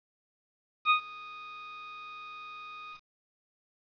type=tone with ADSR envelope; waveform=25% pulse; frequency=1241 Hz; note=D#6; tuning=5 cents flat; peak=-15 dBFS; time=0.85-3.01 s; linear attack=53 ms; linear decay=100 ms; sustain=-23 dB; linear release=94 ms; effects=resampled to 11025 Hz + 9-bit